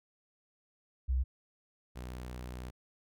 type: tone pair in turn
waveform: sine / sawtooth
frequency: 64.2 / 61.97 Hz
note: C2 / B1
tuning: -32 / +7 cents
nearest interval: minor second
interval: 61 cents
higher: first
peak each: -27 / -37 dBFS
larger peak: first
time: 1.08-1.24 / 1.95-2.71 s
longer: second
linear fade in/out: 20 ms
effects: none